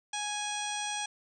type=harmonic tone with a mistuned harmonic; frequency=830.6 Hz; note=G#5; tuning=in tune; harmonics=1 / 2 / 3 / 4 / 5 / 6 / 7 / 8 / 9 / 10; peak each=-37 / -42 / -41 / -39 / -47 / -51 / -40 / -50 / -52 / -42 dBFS; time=0.13-1.06 s; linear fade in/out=5 ms; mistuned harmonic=9; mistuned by=-29 cents; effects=none